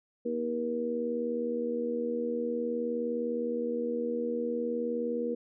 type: harmonic tone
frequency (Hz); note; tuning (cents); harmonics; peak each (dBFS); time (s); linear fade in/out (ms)
79.5; D#2; +38; 3 / 4 / 5 / 6; -34 / -39 / -43 / -31; 0.25-5.35; 10
effects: none